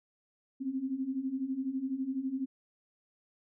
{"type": "beating tone pair", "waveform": "sine", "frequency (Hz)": [256.5, 268.5], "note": ["C4", "C4"], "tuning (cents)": [-34, 45], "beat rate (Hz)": 12, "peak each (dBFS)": [-37, -33], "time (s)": [0.6, 2.46], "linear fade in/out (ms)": 20, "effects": []}